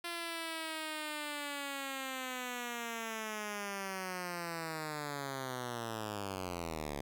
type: linear sweep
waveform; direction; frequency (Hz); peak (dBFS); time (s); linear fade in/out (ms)
5% pulse; down; 344.6 to 69.3; -27; 0.04-7.01; 5
effects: none